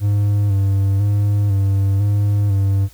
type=tone with vibrato; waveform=triangle; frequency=100.2 Hz; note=G2; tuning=38 cents sharp; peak=-11 dBFS; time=0-2.89 s; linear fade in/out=50 ms; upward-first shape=square; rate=1 Hz; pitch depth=36 cents each way; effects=added 59 Hz sine -46 dBFS peak until 2.93 s + white hiss -49 dBFS RMS until 2.93 s